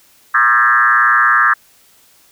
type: tone with frequency modulation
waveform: sine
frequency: 1453 Hz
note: F#6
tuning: 32 cents flat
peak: -8 dBFS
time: 0.34-1.54 s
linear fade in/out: 10 ms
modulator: 122 Hz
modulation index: 2.7
effects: white hiss -50 dBFS RMS until 2.31 s